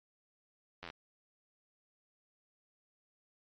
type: slowing click train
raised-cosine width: 0.3 ms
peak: -28 dBFS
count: 7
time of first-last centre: 0.83-0.901 s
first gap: 11 ms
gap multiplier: 1.03
effects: MP3 48 kbps